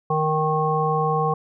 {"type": "harmonic tone", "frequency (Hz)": 155.56, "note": "D#3", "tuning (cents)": 0, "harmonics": [1, 3, 5, 7], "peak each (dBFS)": [-24, -24, -24, -24], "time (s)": [0.1, 1.34], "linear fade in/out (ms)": 5, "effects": []}